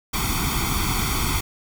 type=noise with comb filter; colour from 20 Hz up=pink; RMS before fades=-23 dBFS; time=0.13-1.41 s; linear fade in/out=10 ms; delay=0.88 ms; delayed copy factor=+0.95; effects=none